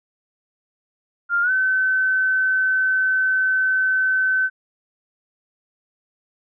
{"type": "tone with pitch glide", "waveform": "sine", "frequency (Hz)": [1399, 1525.6], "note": ["F6", "G6"], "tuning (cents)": [3, -47], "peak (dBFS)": -16, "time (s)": [1.29, 4.5], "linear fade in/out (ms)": 50, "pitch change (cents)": 150, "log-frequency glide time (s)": [1.42, 1.51], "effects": []}